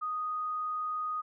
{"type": "tone", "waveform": "sine", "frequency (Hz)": 1243, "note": "D#6", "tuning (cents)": -2, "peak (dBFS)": -31, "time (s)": [0.01, 1.22], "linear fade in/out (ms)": 20, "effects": []}